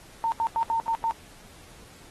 sine tone bursts at uneven times, 910 Hz, A#5, 42 cents flat, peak -22 dBFS, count 6, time 0.24-0.32 / 0.4-0.47 / 0.56-0.63 / 0.7-0.8 / 0.88-0.95 / 1.04-1.11 s, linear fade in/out 0 ms, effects pink hiss -51 dBFS RMS until 2.1 s + AAC 32 kbps

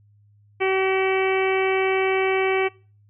harmonic tone, 381.4 Hz, G4, 47 cents flat, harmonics 1 / 2 / 3 / 4 / 5 / 6 / 7 / 8, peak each -20 / -27 / -31 / -35 / -32 / -26 / -34 / -38 dBFS, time 0.6-2.69 s, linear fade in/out 20 ms, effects noise-tail reverb RT60 0.4 s tail -25 dB re dry + added 103 Hz sine -53 dBFS peak until 3.09 s

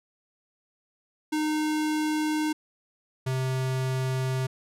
square tone pair in turn, 307 / 130.5 Hz, D#4 / C3, -23 / -4 cents, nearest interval octave + minor third, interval 1481 cents, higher first, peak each -25 / -26 dBFS, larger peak first, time 1.32-2.53 / 3.26-4.47 s, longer neither, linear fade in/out 10 ms, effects low-pass 12000 Hz 12 dB/octave

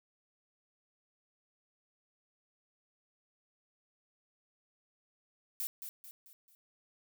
violet noise with echo, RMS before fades -37 dBFS, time 5.6-5.67 s, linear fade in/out 0 ms, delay 220 ms, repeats 4, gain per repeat -7 dB, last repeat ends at 6.55 s, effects none

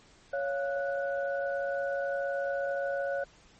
sine tone cluster, 556 / 696 / 1476 Hz, C#5 / F5 / F#6, +5 / -6 / -5 cents, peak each -30 / -37 / -37 dBFS, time 0.33-3.24 s, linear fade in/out 5 ms, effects pink hiss -59 dBFS RMS until 3.59 s + MP3 32 kbps

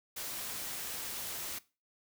white noise, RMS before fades -40 dBFS, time 0.16-1.59 s, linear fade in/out 10 ms, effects noise-tail reverb RT60 0.3 s tail -19 dB re dry

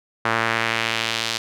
sawtooth tone with band-pass filter sweep, 113.8 Hz, A#2, 41 cents flat, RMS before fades -23 dBFS, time 0.25-1.38 s, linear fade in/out 5 ms, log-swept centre 1400 to 4300 Hz, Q 1.4, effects none

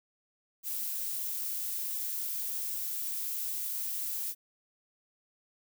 violet noise, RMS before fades -35 dBFS, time 0.63-4.35 s, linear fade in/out 50 ms, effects none

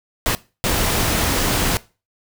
pink noise bursts at uneven times, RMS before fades -19 dBFS, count 2, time 0.26-0.35 / 0.64-1.77 s, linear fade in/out 0 ms, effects noise-tail reverb RT60 0.3 s tail -19 dB re dry

